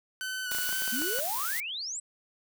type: tone with vibrato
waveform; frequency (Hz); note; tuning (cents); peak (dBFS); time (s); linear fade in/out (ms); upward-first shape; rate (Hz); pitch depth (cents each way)
sawtooth; 1500; F#6; +23; -29; 0.21-1.2; 0; square; 2; 23
type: noise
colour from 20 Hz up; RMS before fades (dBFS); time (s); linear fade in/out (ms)
blue; -33; 0.51-1.6; 0
type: clicks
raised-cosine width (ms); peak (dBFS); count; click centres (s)
0.5; -25; 9; 0.517 / 0.549 / 0.585 / 0.691 / 0.728 / 0.821 / 0.878 / 1.019 / 1.188
type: exponential sweep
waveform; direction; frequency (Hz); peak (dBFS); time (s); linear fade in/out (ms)
sine; up; 222.1 to 8280; -33; 0.92-2; 10
effects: none